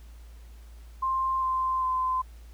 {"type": "tone with pitch steps", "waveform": "sine", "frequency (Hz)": [1053, 1041.5, 1030.1], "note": ["C6", "C6", "C6"], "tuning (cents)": [11, -8, -27], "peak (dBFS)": -24, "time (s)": [1.02, 2.22], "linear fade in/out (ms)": 10, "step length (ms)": 400, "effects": ["added 57 Hz sine -44 dBFS peak until 2.53 s", "pink hiss -60 dBFS RMS until 2.53 s"]}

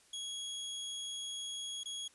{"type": "tone with dropouts", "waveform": "sawtooth", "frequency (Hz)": 3322, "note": "G#7", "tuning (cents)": 0, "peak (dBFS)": -36, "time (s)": [0.13, 2.08], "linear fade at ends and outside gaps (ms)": 5, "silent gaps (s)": [1.835, 1.856], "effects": ["white hiss -65 dBFS RMS until 2.14 s", "resampled to 24000 Hz"]}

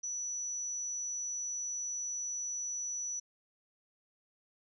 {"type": "tone", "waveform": "sine", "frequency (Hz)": 5920, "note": "F#8", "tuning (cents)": 0, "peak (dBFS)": -35, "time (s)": [0.03, 3.2], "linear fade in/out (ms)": 10, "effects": []}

